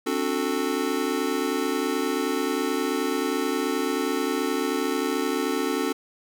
square chord, D dominant seventh, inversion third, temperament just, 264.3 / 293.7 / 367.1 / 440.5 Hz, C4 / D4 / F#4 / A4, +18 / 0 / -14 / +2 cents, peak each -30 dBFS, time 0.06-5.93 s, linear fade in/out 10 ms, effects none

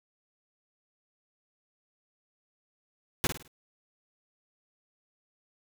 pink noise with echo, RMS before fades -26 dBFS, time 3.24-3.27 s, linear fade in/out 0 ms, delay 52 ms, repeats 4, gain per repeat -8 dB, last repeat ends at 3.478 s, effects none

